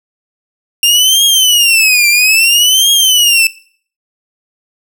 sawtooth tone with vibrato, 2777 Hz, F7, 10 cents flat, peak -3 dBFS, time 0.83-3.47 s, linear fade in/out 2 ms, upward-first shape triangle, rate 0.6 Hz, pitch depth 290 cents each way, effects noise-tail reverb RT60 0.5 s tail -19 dB re dry

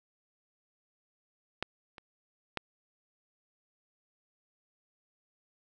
clicks, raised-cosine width 0.3 ms, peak -15 / -30 / -16 dBFS, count 3, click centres 1.626 / 1.982 / 2.573 s, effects none

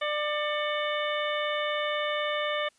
harmonic tone with a mistuned harmonic, 596 Hz, D5, 25 cents sharp, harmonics 1 / 2 / 3 / 4 / 5 / 6, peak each -30 / -33 / -35 / -36 / -37 / -38 dBFS, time 0.01-2.69 s, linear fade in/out 10 ms, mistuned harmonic 4, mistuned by -120 cents, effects white hiss -65 dBFS RMS until 2.78 s + resampled to 22050 Hz

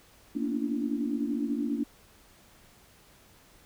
sine tone cluster, 230.3 / 244 / 285.1 / 295.3 / 336 Hz, A#3 / B3 / C#4 / D4 / E4, -21 / -21 / +49 / +10 / +33 cents, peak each -32 / -38 / -31 / -36 / -38 dBFS, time 0.35-1.84 s, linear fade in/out 10 ms, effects pink hiss -58 dBFS RMS until 3.65 s

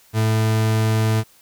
40% pulse tone, 110 Hz, A2, in tune, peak -15 dBFS, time 0.13-1.24 s, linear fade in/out 50 ms, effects white hiss -53 dBFS RMS until 1.41 s

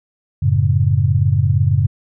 sine chord, F# minor, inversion none, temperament equal, 92.5 / 110 / 138.59 Hz, F#2 / A2 / C#3, 0 / 0 / 0 cents, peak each -16 dBFS, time 0.42-1.87 s, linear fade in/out 10 ms, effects none

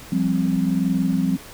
sine chord, F suspended second, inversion none, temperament equal, 174.61 / 196 / 261.6 Hz, F3 / G3 / C4, 0 / 0 / 0 cents, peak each -22 dBFS, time 0.12-1.37 s, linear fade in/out 5 ms, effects pink hiss -41 dBFS RMS until 1.53 s

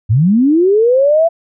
sine linear sweep, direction up, 95.2 to 680 Hz, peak -7 dBFS, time 0.09-1.29 s, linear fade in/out 20 ms, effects none

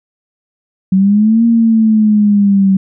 sine linear two-way sweep, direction up then down, 186.3 to 233.1 to 190.8 Hz, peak -6 dBFS, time 0.92-2.77 s, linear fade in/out 5 ms, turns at 1.45 s, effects none

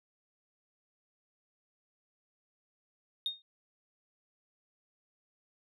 sine tone with exponential decay, 3697 Hz, A#7, 15 cents flat, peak -26 dBFS, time 3.26-3.42 s, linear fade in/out 1 ms, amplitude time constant 34 ms, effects tanh soft clip ceiling -27 dBFS

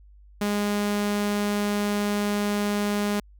sawtooth tone, 205.8 Hz, G#3, 16 cents flat, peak -19 dBFS, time 0.41-3.2 s, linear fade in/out 5 ms, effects added 50 Hz sine -48 dBFS peak until 3.39 s

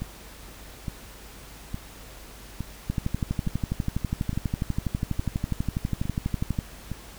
two click trains, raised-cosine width 5 ms, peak -18 / -13 dBFS, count 9 / 46, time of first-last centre 0.02-6.917 / 2.9-6.589 s, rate 1.16 / 12.2 Hz, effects added 50 Hz sine -47 dBFS peak until 7.18 s + pink hiss -46 dBFS RMS until 7.18 s

